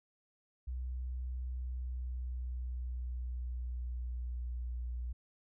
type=tone with pitch glide; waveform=sine; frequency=62.8 to 60.52 Hz; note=B1 to B1; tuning=+30 to -34 cents; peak=-36 dBFS; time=0.67-5.13 s; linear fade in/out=10 ms; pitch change=-64 cents; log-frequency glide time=1.33-4.65 s; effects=none